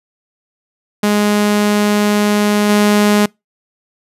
sawtooth tone with level steps, 207.7 Hz, G#3, in tune, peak -7 / -5 dBFS, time 1.03-3.26 s, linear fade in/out 5 ms, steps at 2.69 s, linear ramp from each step 5 ms, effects noise-tail reverb RT60 0.2 s tail -26 dB re dry + resampled to 32000 Hz

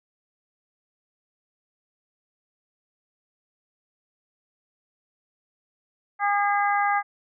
harmonic tone, 406.5 Hz, G#4, 37 cents flat, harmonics 2 / 3 / 4 / 5, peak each -22 / -26 / -28 / -30 dBFS, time 6.19-7.03 s, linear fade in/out 50 ms, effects none

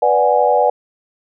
sine chord, G# half-diminished seventh, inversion first, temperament equal, 493.9 / 587.3 / 740 / 830.6 Hz, B4 / D5 / F#5 / G#5, 0 / 0 / 0 / 0 cents, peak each -16 dBFS, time 0.02-0.7 s, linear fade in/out 5 ms, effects none

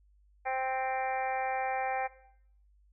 harmonic tone, 261.6 Hz, C4, in tune, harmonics 2 / 3 / 4 / 5 / 6 / 7 / 8 / 9, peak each -38 / -31 / -45 / -46 / -44 / -42 / -44 / -43 dBFS, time 0.45-2.08 s, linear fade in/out 20 ms, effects noise-tail reverb RT60 0.7 s tail -17 dB re dry + added 50 Hz sine -61 dBFS peak until 2.92 s

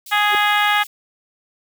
white high-pass noise, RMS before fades -37 dBFS, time 0.06-0.87 s, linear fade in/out 5 ms, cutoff 2900 Hz, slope 24 dB/octave
harmonic tone, 415.3 Hz, G#4, in tune, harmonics 2 / 3 / 4 / 5 / 6 / 7 / 8 / 9, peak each -19 / -21 / -20 / -22 / -27 / -26 / -26 / -30 dBFS, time 0.11-0.84 s, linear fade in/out 20 ms
sine tone with exponential growth, 394.9 Hz, G4, 13 cents sharp, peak -20 dBFS, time 0.28-0.35 s, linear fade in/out 0 ms, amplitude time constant 15 ms
effects none

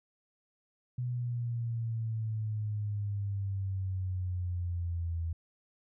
sine exponential sweep, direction down, 124.4 to 82.41 Hz, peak -31 dBFS, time 0.98-5.33 s, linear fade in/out 5 ms, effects none

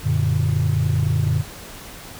sine chord, Gb augmented, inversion none, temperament equal with one note detuned, 92.5 / 116.54 / 146.41 Hz, Gb2 / Bb2 / D3, 0 / 0 / -5 cents, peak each -20 / -20 / -19 dBFS, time 0.03-1.44 s, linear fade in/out 50 ms, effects tanh soft clip ceiling -11 dBFS + pink hiss -38 dBFS RMS until 2.19 s

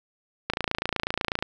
click train, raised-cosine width 0.3 ms, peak -9 dBFS, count 27, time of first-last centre 0.5-1.425 s, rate 28.1 Hz, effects none

